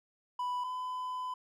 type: tone pair in turn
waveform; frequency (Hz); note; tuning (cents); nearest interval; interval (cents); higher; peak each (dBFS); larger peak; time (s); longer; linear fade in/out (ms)
triangle; 990 / 1007.9; B5 / B5; +4 / +35; unison; 31; second; -30 / -33; first; 0.39-0.64 / 0.64-1.34; second; 5
effects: none